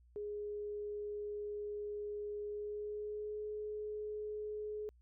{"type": "tone with pitch glide", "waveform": "sine", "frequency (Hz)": [415.3, 423], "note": ["G#4", "G#4"], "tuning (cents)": [0, 32], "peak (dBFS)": -39, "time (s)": [0.16, 4.89], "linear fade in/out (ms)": 0, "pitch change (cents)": 32, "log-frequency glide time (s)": [2.45, 3.43], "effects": ["added 60 Hz sine -62 dBFS peak until 5.01 s"]}